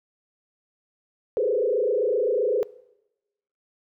sine tone with frequency modulation, 463 Hz, A#4, 12 cents flat, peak -20 dBFS, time 1.37-2.63 s, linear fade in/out 0 ms, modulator 27.7 Hz, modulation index 2.3, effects noise-tail reverb RT60 1.0 s tail -22 dB re dry

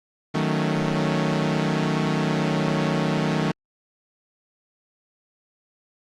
sawtooth chord, D# half-diminished seventh, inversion none, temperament equal, 155.56 / 185 / 220 / 277.2 Hz, D#3 / F#3 / A3 / C#4, 0 / 0 / 0 / 0 cents, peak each -20 / -23 / -23 / -26 dBFS, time 0.34-3.52 s, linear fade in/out 10 ms, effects low-pass 5000 Hz 12 dB/octave + Opus 48 kbps

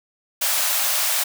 white high-pass noise, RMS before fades -21 dBFS, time 0.41-1.24 s, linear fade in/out 10 ms, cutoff 540 Hz, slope 96 dB/octave, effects none

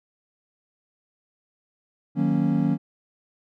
triangle chord, D# minor seventh, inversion none, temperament equal, 155.56 / 185 / 233.1 / 277.2 Hz, D#3 / F#3 / A#3 / C#4, 0 / 0 / 0 / 0 cents, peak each -23 dBFS, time 2.15-2.78 s, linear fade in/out 50 ms, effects none

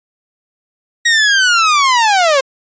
sawtooth linear sweep, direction down, 1900 to 519 Hz, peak -5 dBFS, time 1.05-2.41 s, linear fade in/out 10 ms, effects resampled to 16000 Hz

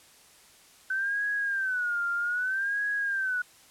sine tone with vibrato, 1522 Hz, F#6, 48 cents sharp, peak -26 dBFS, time 0.9-3.42 s, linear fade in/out 5 ms, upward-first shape sine, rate 0.63 Hz, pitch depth 150 cents each way, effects white hiss -56 dBFS RMS until 3.7 s + low-pass 11000 Hz 12 dB/octave

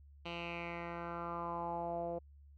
10% pulse tone with low-pass filter sweep, 170.8 Hz, F3, 38 cents flat, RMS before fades -41 dBFS, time 0.25-2.19 s, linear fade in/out 10 ms, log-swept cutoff 3200 to 570 Hz, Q 4.3, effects added 71 Hz sine -56 dBFS peak until 2.57 s

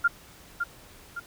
sine tone with echo, 1400 Hz, F6, 4 cents sharp, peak -17 dBFS, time 0.04-0.08 s, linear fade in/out 10 ms, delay 560 ms, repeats 2, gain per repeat -7 dB, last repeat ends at 1.2 s, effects pink hiss -51 dBFS RMS until 1.26 s

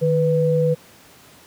sine tone pair together, 154.6 / 494.4 Hz, D#3 / B4, -11 / +2 cents, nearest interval octave + minor sixth, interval 2013 cents, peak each -18 / -17 dBFS, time 0.01-0.75 s, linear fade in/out 20 ms, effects pink hiss -48 dBFS RMS until 1.46 s + high-pass 100 Hz 12 dB/octave

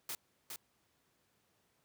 white noise with echo, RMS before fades -41 dBFS, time 0.09-0.15 s, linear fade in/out 2 ms, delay 410 ms, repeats 1, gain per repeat -4 dB, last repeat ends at 0.56 s, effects pink hiss -75 dBFS RMS until 1.84 s + high-pass 100 Hz 12 dB/octave

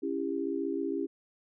sine chord, C# diminished, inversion none, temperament just, 277.2 / 332.6 / 399.1 Hz, C#4 / E4 / G4, 0 / +16 / +31 cents, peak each -34 dBFS, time 0.02-1.07 s, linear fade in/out 20 ms, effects none

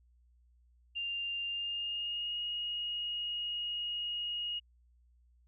sine tone with pitch glide, 2794 to 2876 Hz, F7 to F#7, 0 to -50 cents, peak -34 dBFS, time 0.95-4.6 s, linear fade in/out 20 ms, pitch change +50 cents, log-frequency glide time 1.46-2.39 s, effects added 60 Hz sine -63 dBFS peak until 5.47 s

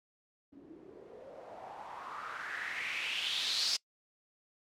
blue noise with low-pass filter sweep, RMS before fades -39 dBFS, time 0.52-3.77 s, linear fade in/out 10 ms, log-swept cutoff 270 to 5000 Hz, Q 4.8, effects noise-tail reverb RT60 0.1 s tail -23 dB re dry

